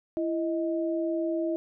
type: tone pair together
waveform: sine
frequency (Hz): 334 / 628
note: E4 / D#5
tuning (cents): +23 / +16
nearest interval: major seventh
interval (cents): 1093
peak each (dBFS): -27 / -31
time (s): 0.17-1.56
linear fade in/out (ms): 0
effects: none